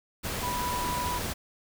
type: tone in noise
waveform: sine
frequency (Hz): 984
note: B5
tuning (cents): -7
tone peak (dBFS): -30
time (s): 0.42-1.19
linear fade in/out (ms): 20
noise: pink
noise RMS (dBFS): -33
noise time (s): 0.23-1.34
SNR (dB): 0
effects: none